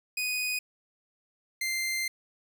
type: tone pair in turn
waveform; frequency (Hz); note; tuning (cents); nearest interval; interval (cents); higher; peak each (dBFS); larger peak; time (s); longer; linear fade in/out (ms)
sawtooth; 2489 / 2088; D#7 / C7; 0 / -4; minor third; 304; first; -25; neither; 0.17-0.59 / 1.61-2.08; second; 5
effects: none